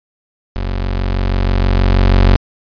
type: tone with level ramp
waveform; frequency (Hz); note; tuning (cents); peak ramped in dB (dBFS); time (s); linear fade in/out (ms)
30% pulse; 46.25; F#1; 0; -15 to -3; 0.56-2.36; 0
effects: resampled to 11025 Hz